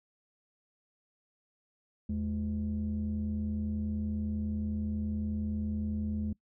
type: tone pair together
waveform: sine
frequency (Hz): 80.9 / 212.5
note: E2 / G#3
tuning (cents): -32 / +40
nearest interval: octave + perfect fourth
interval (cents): 1672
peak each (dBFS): -33 / -31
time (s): 2.09-6.33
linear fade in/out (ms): 5
effects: noise-tail reverb RT60 0.1 s tail -23 dB re dry + tanh soft clip ceiling -26 dBFS